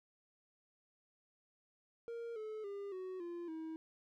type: tone with pitch steps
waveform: triangle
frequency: 466.2 / 432.5 / 401.2 / 372.2 / 345.2 / 320.3 Hz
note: A#4 / A4 / G4 / F#4 / F4 / E4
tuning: 0 / -30 / +40 / +10 / -20 / -50 cents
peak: -40 dBFS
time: 2.08-3.76 s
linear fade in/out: 0 ms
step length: 280 ms
effects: none